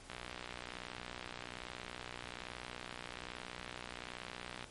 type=click train; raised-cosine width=0.3 ms; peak=-27 dBFS; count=279; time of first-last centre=0.1-4.642 s; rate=61.2 Hz; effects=pink hiss -56 dBFS RMS until 4.7 s + MP3 48 kbps